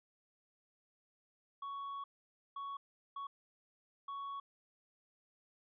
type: tone bursts at uneven times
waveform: triangle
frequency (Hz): 1115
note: C#6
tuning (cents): +10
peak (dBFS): -39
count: 4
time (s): 1.62-2.04 / 2.56-2.77 / 3.16-3.27 / 4.08-4.4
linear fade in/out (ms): 5
effects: resampled to 11025 Hz